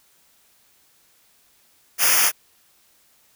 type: noise with comb filter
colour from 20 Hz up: white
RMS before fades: -17 dBFS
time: 1.98-2.32 s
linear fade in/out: 50 ms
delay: 0.25 ms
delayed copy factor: -1
effects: white hiss -59 dBFS RMS until 3.35 s